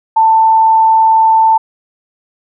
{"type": "tone", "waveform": "sine", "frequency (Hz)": 889, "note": "A5", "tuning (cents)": 18, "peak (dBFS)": -5, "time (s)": [0.16, 1.58], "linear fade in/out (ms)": 10, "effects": []}